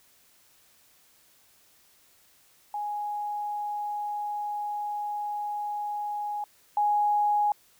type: tone pair in turn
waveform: sine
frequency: 830.6 / 830.6 Hz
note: G#5 / G#5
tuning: 0 / 0 cents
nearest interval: unison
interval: 0 cents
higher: neither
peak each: -29 / -21 dBFS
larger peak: second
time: 2.74-6.44 / 6.77-7.52 s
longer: first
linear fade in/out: 2 ms
effects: white hiss -61 dBFS RMS until 7.79 s